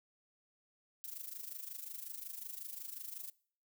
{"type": "noise with amplitude modulation", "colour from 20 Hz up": "violet", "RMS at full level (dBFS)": -43, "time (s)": [1.04, 3.3], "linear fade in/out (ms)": 0, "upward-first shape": "sine", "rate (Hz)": 25.5, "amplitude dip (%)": 75, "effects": ["noise-tail reverb RT60 0.5 s tail -22 dB re dry"]}